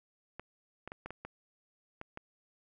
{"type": "clicks", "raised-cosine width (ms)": 0.5, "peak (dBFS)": -27, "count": 8, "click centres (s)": [0.396, 0.876, 0.919, 1.06, 1.106, 1.25, 2.014, 2.174], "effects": []}